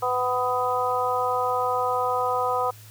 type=harmonic tone; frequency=250 Hz; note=B3; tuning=21 cents sharp; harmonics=2 / 3 / 4 / 5; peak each=-27 / -27 / -27 / -27 dBFS; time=0.02-2.71 s; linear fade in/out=10 ms; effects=added 107 Hz sine -45 dBFS peak until 2.9 s + white hiss -50 dBFS RMS until 2.9 s